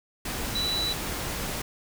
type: tone in noise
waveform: sine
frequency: 3951 Hz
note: B7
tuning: in tune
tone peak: -26 dBFS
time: 0.55-0.93 s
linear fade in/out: 5 ms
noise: pink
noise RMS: -32 dBFS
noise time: 0.25-1.62 s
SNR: +3 dB
effects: none